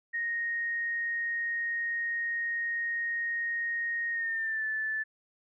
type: tone with pitch glide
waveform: sine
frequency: 1864.7 to 1749.9 Hz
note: A#6 to A6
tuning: 0 to -10 cents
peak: -29 dBFS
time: 0.13-5.04 s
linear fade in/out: 20 ms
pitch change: -110 cents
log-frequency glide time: 4.12-4.65 s
effects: none